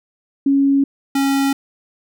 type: tone pair in turn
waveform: sine / square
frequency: 276.7 / 274.9 Hz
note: C#4 / C#4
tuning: -3 / -14 cents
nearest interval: unison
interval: 11 cents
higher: first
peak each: -11 / -15 dBFS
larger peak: first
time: 0.46-0.84 / 1.15-1.53 s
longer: neither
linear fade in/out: 5 ms
effects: none